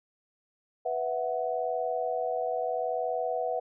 sine chord, B suspended fourth, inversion none, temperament equal, 493.9 / 659.3 / 740 Hz, B4 / E5 / F#5, 0 / 0 / 0 cents, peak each -32 dBFS, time 0.85-3.6 s, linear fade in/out 10 ms, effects none

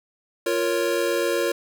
square chord, Bb minor, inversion second, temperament equal, 349.2 / 466.2 / 554.4 Hz, F4 / Bb4 / Db5, 0 / 0 / 0 cents, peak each -26 dBFS, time 0.46-1.52 s, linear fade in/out 5 ms, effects none

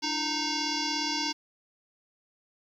sine tone with frequency modulation, 2794 Hz, F7, in tune, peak -27 dBFS, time 0.02-1.33 s, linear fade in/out 20 ms, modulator 625 Hz, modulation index 4.6, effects 10-bit

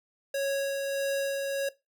square tone with tremolo, 552 Hz, C#5, 7 cents flat, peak -27 dBFS, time 0.34-1.69 s, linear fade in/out 5 ms, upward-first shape sine, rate 1.6 Hz, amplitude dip 30%, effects noise-tail reverb RT60 0.2 s tail -17 dB re dry

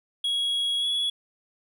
triangle tone with pitch glide, 3322 to 3372 Hz, G#7 to G#7, 0 to +26 cents, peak -22 dBFS, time 0.24-1.1 s, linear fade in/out 5 ms, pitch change +26 cents, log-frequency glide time 0.79-0.86 s, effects none

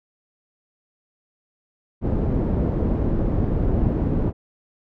pink low-pass noise, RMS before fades -21 dBFS, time 2.01-4.33 s, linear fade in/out 50 ms, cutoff 400 Hz, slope 12 dB/octave, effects none

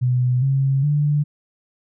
sine tone with pitch steps, 125.2 / 135.75 / 147.18 Hz, B2 / C#3 / D3, +24 / -36 / +4 cents, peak -15 dBFS, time 0.01-1.24 s, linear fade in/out 20 ms, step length 410 ms, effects none

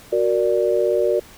sine chord, Gb augmented, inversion none, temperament equal, 370 / 466.2 / 587.3 Hz, Gb4 / Bb4 / D5, 0 / 0 / 0 cents, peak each -20 dBFS, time 0.12-1.2 s, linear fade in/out 10 ms, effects pink hiss -45 dBFS RMS until 1.37 s

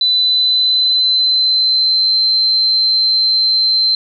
sine tone with pitch glide, 4000 to 4105 Hz, B7 to C8, +21 to -34 cents, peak -10 dBFS, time 0.01-3.95 s, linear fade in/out 2 ms, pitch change +45 cents, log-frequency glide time 0.12-2.16 s, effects none

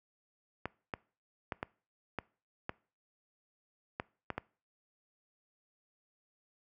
clicks, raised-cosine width 0.5 ms, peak -20 dBFS, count 9, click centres 0.656 / 0.938 / 1.522 / 1.629 / 2.187 / 2.694 / 3.999 / 4.303 / 4.38 s, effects noise-tail reverb RT60 0.4 s tail -23 dB re dry + high-pass 60 Hz 12 dB/octave

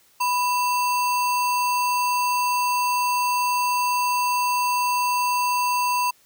sine tone with sample-and-hold, 987.8 Hz, B5, in tune, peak -19 dBFS, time 0.2-6.11 s, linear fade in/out 10 ms, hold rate 3675 Hz, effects white hiss -58 dBFS RMS until 6.25 s

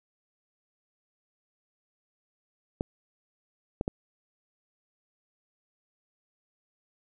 clicks, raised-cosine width 2 ms, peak -15 dBFS, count 3, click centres 2.809 / 3.811 / 3.879 s, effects none

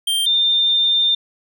square / sine tone pair in turn, 3170 / 3606 Hz, G7 / A7, +19 / +42 cents, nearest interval major second, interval 223 cents, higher second, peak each -17 / -13 dBFS, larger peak second, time 0.07-0.26 / 0.26-1.15 s, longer second, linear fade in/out 5 ms, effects none

